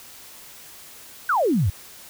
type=exponential sweep; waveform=sine; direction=down; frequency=1573 to 77.78 Hz; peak=-17 dBFS; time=1.29-1.7 s; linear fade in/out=5 ms; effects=white hiss -44 dBFS RMS until 2.09 s